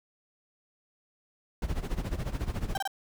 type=noise with tremolo; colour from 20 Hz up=brown; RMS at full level=-29 dBFS; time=1.62-2.78 s; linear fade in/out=2 ms; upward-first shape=sine; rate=14 Hz; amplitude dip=80%
type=tone bursts; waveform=35% pulse; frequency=784 Hz; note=G5; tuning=in tune; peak=-27 dBFS; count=3; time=2.75-2.876 s; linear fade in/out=2 ms; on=24 ms; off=27 ms
effects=none